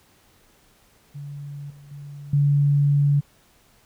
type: tone with level steps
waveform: sine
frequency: 143.2 Hz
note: D3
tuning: 43 cents flat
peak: -32 / -43 / -35 / -15 dBFS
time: 1.14-3.21 s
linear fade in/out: 20 ms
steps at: 1.7 / 1.91 / 2.33 s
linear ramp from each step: 5 ms
effects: pink hiss -58 dBFS RMS until 3.85 s